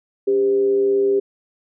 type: tone with frequency modulation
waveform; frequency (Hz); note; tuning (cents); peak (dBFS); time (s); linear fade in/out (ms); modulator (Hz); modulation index
sine; 397.8; G4; +25; -14; 0.27-1.2; 10; 116; 0.32
effects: none